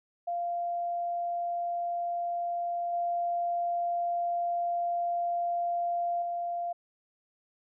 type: tone with level steps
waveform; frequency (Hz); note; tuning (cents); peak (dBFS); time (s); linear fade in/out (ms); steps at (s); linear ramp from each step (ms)
sine; 694; F5; -11; -29 / -27 / -30; 0.27-6.73; 10; 2.93 / 6.22; 2
effects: none